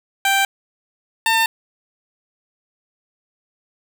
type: tone pair in turn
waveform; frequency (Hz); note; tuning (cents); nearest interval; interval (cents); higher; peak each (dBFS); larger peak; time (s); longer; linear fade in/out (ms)
15% pulse; 784 / 900.8; G5 / A5; 0 / +40; major second; 240; second; -8; neither; 0.25-0.45 / 1.26-1.46; neither; 2
effects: none